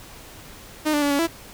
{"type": "tone with pitch steps", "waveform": "sawtooth", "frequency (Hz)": [306.9, 293.7, 286.6, 282.6, 332.3], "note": ["D#4", "D4", "D4", "C#4", "E4"], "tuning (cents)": [-24, 0, -42, 34, 14], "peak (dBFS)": -15, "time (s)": [0.85, 1.275], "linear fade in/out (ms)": 20, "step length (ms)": 85, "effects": ["pink hiss -43 dBFS RMS until 1.53 s"]}